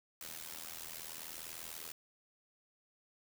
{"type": "noise with amplitude modulation", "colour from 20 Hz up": "white", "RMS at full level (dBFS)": -43, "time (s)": [0.21, 1.92], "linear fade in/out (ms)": 2, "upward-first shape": "sine", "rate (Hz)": 80.5, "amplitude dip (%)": 85, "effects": []}